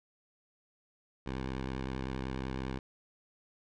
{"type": "tone with vibrato", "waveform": "10% pulse", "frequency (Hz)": 65.41, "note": "C2", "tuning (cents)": 0, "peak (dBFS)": -27, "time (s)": [1.26, 2.79], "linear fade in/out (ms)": 5, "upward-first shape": "square", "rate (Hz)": 10, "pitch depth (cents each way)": 37, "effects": ["low-pass 4000 Hz 12 dB/octave"]}